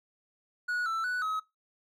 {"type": "tone with pitch steps", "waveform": "triangle", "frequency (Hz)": [1460, 1329, 1482, 1276], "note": ["F#6", "E6", "F#6", "D#6"], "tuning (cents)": [-24, 14, 2, 43], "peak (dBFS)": -27, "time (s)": [0.68, 1.4], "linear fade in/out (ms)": 10, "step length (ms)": 180, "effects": ["noise-tail reverb RT60 0.2 s tail -21 dB re dry"]}